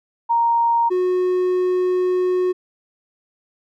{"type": "tone pair in turn", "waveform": ["sine", "triangle"], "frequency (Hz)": [932.3, 365], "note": ["A#5", "F#4"], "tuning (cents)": [0, -24], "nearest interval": "octave + major third", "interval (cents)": 1624, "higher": "first", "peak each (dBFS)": -14, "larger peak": "neither", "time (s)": [[0.29, 0.9], [0.9, 2.53]], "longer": "second", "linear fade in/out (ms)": 20, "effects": []}